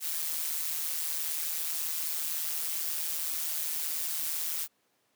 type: noise with amplitude modulation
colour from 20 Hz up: blue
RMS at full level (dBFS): -30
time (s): 0-4.68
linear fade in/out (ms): 50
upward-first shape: sine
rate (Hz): 158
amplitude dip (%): 65
effects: pink hiss -72 dBFS RMS until 5.15 s + high-pass 200 Hz 12 dB/octave